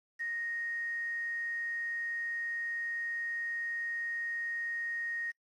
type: tone with quantisation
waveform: sine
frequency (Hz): 1864.7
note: A#6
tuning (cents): 0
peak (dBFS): -34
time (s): 0.19-5.32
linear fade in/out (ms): 20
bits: 9
effects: noise-tail reverb RT60 0.1 s tail -23 dB re dry + low-pass 7000 Hz 12 dB/octave